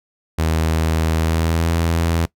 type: tone with pitch glide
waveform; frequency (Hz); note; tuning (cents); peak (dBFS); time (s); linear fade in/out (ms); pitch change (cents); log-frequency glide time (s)
sawtooth; 80.2 to 83.22; E2 to E2; -47 to +17; -12; 0.38-2.26; 10; +64; 1.17-1.7
effects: noise-tail reverb RT60 0.1 s tail -21 dB re dry